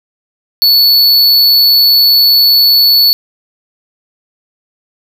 square tone, 4435 Hz, C#8, in tune, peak -5 dBFS, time 0.62-3.13 s, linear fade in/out 0 ms, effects none

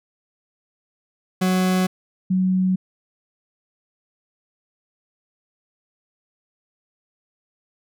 40% pulse / sine tone pair in turn, 185 / 186.07 Hz, F#3 / F#3, 0 / +10 cents, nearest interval unison, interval 10 cents, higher second, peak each -16 / -16 dBFS, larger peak neither, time 1.41-1.87 / 2.3-2.76 s, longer neither, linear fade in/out 10 ms, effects none

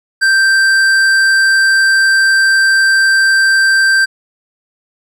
triangle tone with hard clipping, 1568 Hz, G6, in tune, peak -9 dBFS, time 0.21-4.06 s, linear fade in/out 20 ms, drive 14 dB, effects none

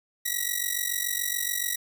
5% pulse ring-modulated tone, 1928 Hz, B6, 42 cents flat, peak -13 dBFS, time 0.25-1.76 s, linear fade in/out 10 ms, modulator 23.5 Hz, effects none

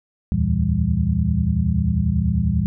sine tone cluster, 73.4 / 83.6 / 115.6 / 166.1 / 198.2 Hz, D2 / E2 / A#2 / E3 / G3, 0 / +25 / -14 / +13 / +19 cents, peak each -23 dBFS, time 0.32-2.66 s, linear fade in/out 0 ms, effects none

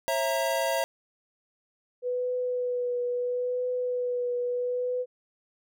square chord, A# diminished, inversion first, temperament equal with one note detuned, 541.1 / 659.3 / 932.3 Hz, C#5 / E5 / A#5, -42 / 0 / 0 cents, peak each -30 / -29 / -32 dBFS, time 0.08-0.84 s, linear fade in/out 0 ms
sine tone with vibrato, 493.9 Hz, B4, in tune, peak -26 dBFS, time 2.02-5.06 s, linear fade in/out 50 ms, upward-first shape triangle, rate 0.75 Hz, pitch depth 22 cents each way
effects none

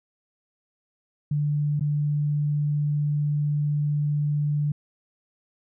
sine tone with dropouts, 147.4 Hz, D3, 7 cents sharp, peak -21 dBFS, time 1.31-4.72 s, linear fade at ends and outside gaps 5 ms, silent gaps 1.796-1.808 s, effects none

